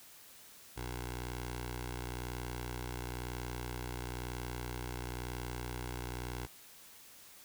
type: tone with notch filter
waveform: 10% pulse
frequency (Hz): 61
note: B1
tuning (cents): -21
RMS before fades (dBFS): -41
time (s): 0.76-6.47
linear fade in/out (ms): 20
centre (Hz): 210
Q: 0.97
effects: white hiss -56 dBFS RMS until 7.44 s